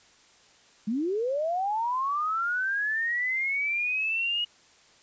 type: linear sweep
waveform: sine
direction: up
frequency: 200.3 to 2901 Hz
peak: -25 dBFS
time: 0.87-4.45 s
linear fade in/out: 10 ms
effects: white hiss -58 dBFS RMS until 5.02 s + resampled to 16000 Hz